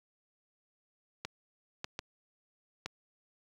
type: clicks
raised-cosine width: 0.2 ms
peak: -19 dBFS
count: 4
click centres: 1.25 / 1.844 / 1.991 / 2.86 s
effects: high-pass 60 Hz 12 dB/octave + 10-bit